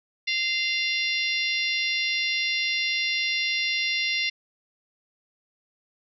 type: harmonic tone with a mistuned harmonic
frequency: 694 Hz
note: F5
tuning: 11 cents flat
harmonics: 3 / 4 / 5 / 6 / 7 / 8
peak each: -27 / -29 / -31 / -33 / -34 / -35 dBFS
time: 0.27-4.3 s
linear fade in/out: 10 ms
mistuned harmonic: 5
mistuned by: +25 cents
effects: none